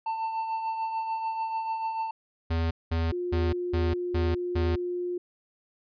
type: tone with tremolo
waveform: triangle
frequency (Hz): 894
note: A5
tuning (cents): +27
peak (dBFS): -24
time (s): 0.06-2.11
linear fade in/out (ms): 5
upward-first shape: triangle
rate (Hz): 6.8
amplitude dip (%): 50
type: tone bursts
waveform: square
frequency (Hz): 82.41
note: E2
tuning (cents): 0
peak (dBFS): -25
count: 6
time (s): 2.5-4.76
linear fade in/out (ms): 10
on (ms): 210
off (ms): 200
type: tone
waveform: sine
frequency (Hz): 355.1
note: F4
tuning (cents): +29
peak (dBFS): -28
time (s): 3.12-5.18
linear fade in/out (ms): 5
effects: resampled to 11025 Hz